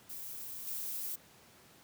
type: noise with level steps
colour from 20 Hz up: violet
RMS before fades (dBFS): -44 / -39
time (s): 0.09-1.16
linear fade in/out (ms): 10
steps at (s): 0.67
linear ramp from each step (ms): 2
effects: pink hiss -60 dBFS RMS until 1.83 s + high-pass 100 Hz 12 dB/octave